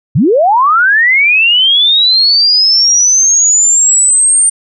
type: linear sweep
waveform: sine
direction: up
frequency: 104.1 to 8870 Hz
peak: -5 dBFS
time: 0.15-4.5 s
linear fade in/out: 10 ms
effects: none